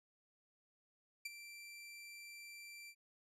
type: tone with ADSR envelope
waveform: sawtooth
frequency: 2349 Hz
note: D7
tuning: in tune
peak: -36 dBFS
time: 1.25-2.95 s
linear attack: 7 ms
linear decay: 24 ms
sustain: -12 dB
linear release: 63 ms
effects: resampled to 32000 Hz